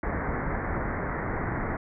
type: low-pass noise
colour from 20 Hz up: pink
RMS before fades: -30 dBFS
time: 0.03-1.77 s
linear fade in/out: 2 ms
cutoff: 2100 Hz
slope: 96 dB/octave
effects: none